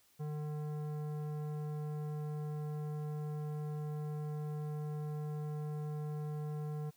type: tone with tanh clipping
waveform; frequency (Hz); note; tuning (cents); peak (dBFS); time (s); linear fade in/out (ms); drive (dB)
triangle; 150.4; D3; +42; -39; 0.19-6.91; 20; 18
effects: white hiss -69 dBFS RMS until 6.96 s